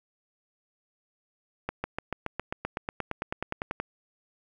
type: accelerating click train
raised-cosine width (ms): 0.5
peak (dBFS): -15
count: 19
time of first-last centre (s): 1.69-3.8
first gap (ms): 150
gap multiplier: 0.97
effects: 9-bit